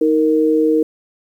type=tone pair together; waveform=sine; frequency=314.2 / 464.2 Hz; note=D#4 / A#4; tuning=+17 / -7 cents; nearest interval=perfect fifth; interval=676 cents; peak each=-14 dBFS; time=0.01-0.83 s; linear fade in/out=5 ms; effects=8-bit